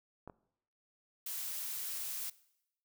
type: clicks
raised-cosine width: 1 ms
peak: -32 / -34 dBFS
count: 2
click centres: 0.276 / 0.298 s
type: noise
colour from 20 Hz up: blue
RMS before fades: -40 dBFS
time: 1.26-2.3 s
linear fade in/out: 5 ms
effects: noise-tail reverb RT60 0.8 s tail -20 dB re dry